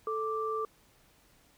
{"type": "tone pair together", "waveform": "sine", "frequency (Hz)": [439.4, 1174.7], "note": ["A4", "D6"], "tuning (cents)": [-2, 0], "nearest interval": "octave + perfect fourth", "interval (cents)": 1702, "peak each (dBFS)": [-33, -33], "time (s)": [0.07, 0.65], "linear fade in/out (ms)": 2, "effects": ["pink hiss -64 dBFS RMS until 1.57 s"]}